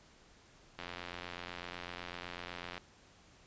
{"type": "click train", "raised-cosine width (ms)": 0.3, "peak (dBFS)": -26, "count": 176, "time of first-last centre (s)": [0.79, 2.779], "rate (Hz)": 88, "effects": ["pink hiss -62 dBFS RMS until 3.46 s", "resampled to 16000 Hz"]}